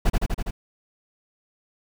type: noise with echo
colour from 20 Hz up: brown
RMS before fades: -18 dBFS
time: 0.05-0.1 s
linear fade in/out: 10 ms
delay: 82 ms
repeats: 5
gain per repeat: -2 dB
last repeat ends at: 0.51 s
effects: none